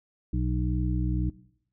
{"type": "harmonic tone", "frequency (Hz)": 61.74, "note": "B1", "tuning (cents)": 0, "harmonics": [1, 2, 3, 5], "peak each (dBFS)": [-27, -30, -32, -34], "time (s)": [0.33, 1.3], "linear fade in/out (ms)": 5, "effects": ["noise-tail reverb RT60 0.7 s tail -19 dB re dry"]}